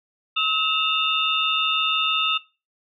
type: tone cluster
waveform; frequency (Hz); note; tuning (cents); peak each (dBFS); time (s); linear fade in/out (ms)
sine; 1282 / 2677 / 2823 / 3610; E6 / E7 / F7 / A7; -49 / +26 / +18 / +44; -25; 0.36-2.38; 10
effects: noise-tail reverb RT60 0.3 s tail -20 dB re dry